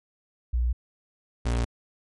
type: tone pair in turn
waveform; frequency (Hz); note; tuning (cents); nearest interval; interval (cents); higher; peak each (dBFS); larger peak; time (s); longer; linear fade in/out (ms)
sine / 35% pulse; 60.2 / 59.13; B1 / A#1; -44 / +25; unison; 31; first; -21; neither; 0.53-0.73 / 1.45-1.65; neither; 10
effects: MP3 48 kbps